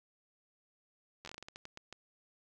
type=slowing click train; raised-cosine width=0.2 ms; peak=-29 dBFS; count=13; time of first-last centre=1.25-1.927 s; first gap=11 ms; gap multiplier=1.27; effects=none